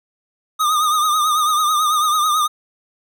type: tone with vibrato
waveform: square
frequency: 1227 Hz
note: D#6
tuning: 25 cents flat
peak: -15 dBFS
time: 0.59-2.48 s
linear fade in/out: 20 ms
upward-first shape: triangle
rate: 9.1 Hz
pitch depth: 74 cents each way
effects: none